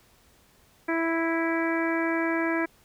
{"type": "harmonic tone", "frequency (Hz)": 329.6, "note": "E4", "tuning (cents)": 0, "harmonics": [1, 2, 3, 4, 5, 6, 7], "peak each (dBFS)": [-26, -32, -34, -37, -32, -35, -36], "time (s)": [0.88, 2.66], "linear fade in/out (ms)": 10, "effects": ["pink hiss -60 dBFS RMS until 2.84 s"]}